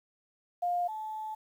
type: tone pair in turn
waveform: sine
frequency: 706 / 867.2 Hz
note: F5 / A5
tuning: +19 / -25 cents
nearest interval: major third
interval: 356 cents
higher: second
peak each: -27 / -35 dBFS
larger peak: first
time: 0.62-0.88 / 0.88-1.35 s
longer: second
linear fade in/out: 10 ms
effects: 10-bit